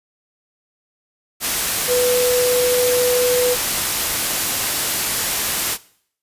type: tone in noise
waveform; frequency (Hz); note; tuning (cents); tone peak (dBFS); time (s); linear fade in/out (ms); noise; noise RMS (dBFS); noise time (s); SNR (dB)
sine; 495; B4; +4; -14; 1.87-3.57; 50; white; -20; 1.4-5.78; +3
effects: noise-tail reverb RT60 0.6 s tail -20 dB re dry + resampled to 32000 Hz